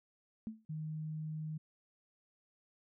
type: tone with exponential decay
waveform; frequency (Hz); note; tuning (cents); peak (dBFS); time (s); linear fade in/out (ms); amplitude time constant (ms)
sine; 220; A3; 0; -35; 0.47-0.65; 0; 39
type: tone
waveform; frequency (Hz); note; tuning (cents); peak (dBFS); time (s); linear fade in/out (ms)
sine; 155.56; D#3; 0; -38; 0.69-1.58; 10
effects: none